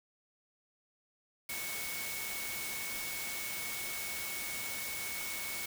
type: tone in noise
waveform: sine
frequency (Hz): 2217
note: C#7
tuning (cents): 0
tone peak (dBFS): -42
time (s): 1.49-5.66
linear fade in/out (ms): 5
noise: white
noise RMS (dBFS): -40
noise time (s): 1.49-5.66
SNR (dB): -5
effects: none